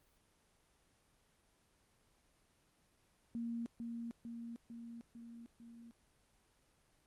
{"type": "tone with echo", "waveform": "sine", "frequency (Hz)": 233.1, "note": "A#3", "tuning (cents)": 0, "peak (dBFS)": -38, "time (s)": [3.35, 3.66], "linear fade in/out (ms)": 0, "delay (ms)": 450, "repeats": 5, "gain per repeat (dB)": -3, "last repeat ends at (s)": 5.91, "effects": ["pink hiss -73 dBFS RMS until 7.06 s", "Opus 24 kbps"]}